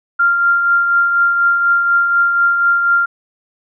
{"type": "tone with tremolo", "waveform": "sine", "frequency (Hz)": 1391, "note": "F6", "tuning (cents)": -7, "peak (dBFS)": -8, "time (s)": [0.19, 3.06], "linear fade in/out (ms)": 10, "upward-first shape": "triangle", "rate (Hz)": 4.1, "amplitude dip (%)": 45, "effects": []}